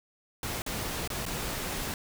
pink noise with dropouts, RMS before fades -34 dBFS, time 0.43-1.94 s, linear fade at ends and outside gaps 1 ms, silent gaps 0.62-0.663 / 1.076-1.102 / 1.254-1.263 s, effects none

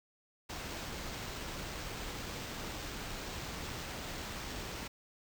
pink noise with sample-and-hold, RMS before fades -42 dBFS, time 0.49-4.88 s, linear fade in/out 10 ms, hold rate 11025 Hz, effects none

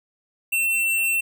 square tone, 2699 Hz, E7, 40 cents sharp, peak -20 dBFS, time 0.52-1.21 s, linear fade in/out 10 ms, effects none

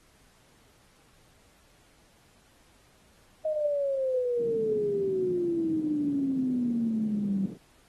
sine exponential sweep, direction down, 628 to 190.7 Hz, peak -25 dBFS, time 3.45-7.46 s, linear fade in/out 5 ms
white band-pass noise, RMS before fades -40 dBFS, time 4.37-7.58 s, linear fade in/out 50 ms, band 140 to 300 Hz, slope 24 dB/octave
effects pink hiss -62 dBFS RMS until 7.88 s + AAC 32 kbps

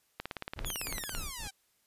click train, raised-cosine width 0.3 ms, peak -20 dBFS, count 18, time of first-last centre 0.2-1.15 s, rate 17.9 Hz
brown noise with tremolo, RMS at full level -39 dBFS, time 0.56-1.48 s, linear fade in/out 5 ms, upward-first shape sine, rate 3.5 Hz, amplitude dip 95%
5% pulse exponential sweep, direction down, 3520 to 759 Hz, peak -28 dBFS, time 0.65-1.51 s, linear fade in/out 20 ms
effects white hiss -72 dBFS RMS until 1.86 s + resampled to 32000 Hz

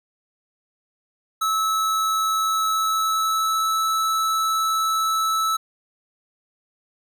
square tone with pitch glide, 1300 to 1309.8 Hz, E6 to E6, -24 to -11 cents, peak -20 dBFS, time 1.41-5.57 s, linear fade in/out 10 ms, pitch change +13 cents, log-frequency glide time 2.41-3.89 s, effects none

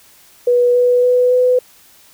sine tone with pitch steps, 488.1 / 492.3 / 496.6 / 501 Hz, B4 / B4 / B4 / B4, -20 / -6 / +9 / +25 cents, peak -9 dBFS, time 0.47-1.59 s, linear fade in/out 5 ms, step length 280 ms, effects white hiss -47 dBFS RMS until 2.13 s

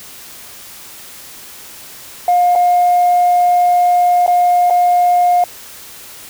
sine tone with dropouts, 711 Hz, F5, 31 cents sharp, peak -7 dBFS, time 2.28-5.44 s, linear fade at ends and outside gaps 2 ms, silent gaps 2.553-2.558 / 4.264-4.278 / 4.7-4.706 s, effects tanh soft clip ceiling -5 dBFS + white hiss -35 dBFS RMS until 6.29 s

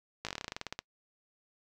slowing click train, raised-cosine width 0.2 ms, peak -19 dBFS, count 16, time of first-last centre 0.25-0.79 s, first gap 17 ms, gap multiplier 1.1, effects noise-tail reverb RT60 0.1 s tail -26 dB re dry

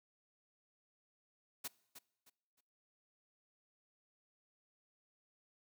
white noise with echo, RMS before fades -42 dBFS, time 1.64-1.68 s, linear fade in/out 10 ms, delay 310 ms, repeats 3, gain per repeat -11 dB, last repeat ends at 2.61 s, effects noise-tail reverb RT60 0.9 s tail -23 dB re dry + high-pass 100 Hz 12 dB/octave

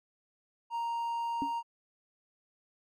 triangle tone, 932.3 Hz, A#5, in tune, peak -29 dBFS, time 0.7-1.63 s, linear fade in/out 50 ms
sine tone with exponential decay, 280.4 Hz, C#4, 20 cents sharp, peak -28 dBFS, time 1.42-1.54 s, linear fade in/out 0 ms, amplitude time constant 25 ms
effects MP3 64 kbps

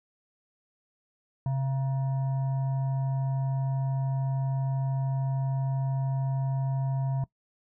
sine tone with frequency modulation, 133.5 Hz, C3, 35 cents sharp, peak -25 dBFS, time 1.46-7.24 s, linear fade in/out 2 ms, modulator 814 Hz, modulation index 0.27, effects noise-tail reverb RT60 0.1 s tail -20 dB re dry

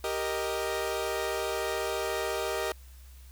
sawtooth chord, Eb major, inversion first, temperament equal, 392 / 466.2 / 622.3 Hz, G4 / Bb4 / Eb5, 0 / 0 / 0 cents, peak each -30 dBFS, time 0.04-2.72 s, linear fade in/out 2 ms, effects added 64 Hz sine -47 dBFS peak until 3.31 s + white hiss -59 dBFS RMS until 3.31 s

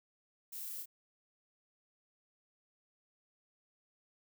violet noise with echo, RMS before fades -45 dBFS, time 0.52-0.83 s, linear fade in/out 10 ms, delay 29 ms, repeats 1, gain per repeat -3 dB, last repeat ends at 0.859 s, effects none

